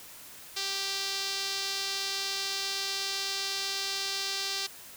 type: tone with band-pass filter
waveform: sawtooth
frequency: 392 Hz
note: G4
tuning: in tune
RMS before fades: -33 dBFS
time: 0.56-4.67 s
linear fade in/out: 10 ms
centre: 4600 Hz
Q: 2.3
effects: white hiss -48 dBFS RMS until 4.96 s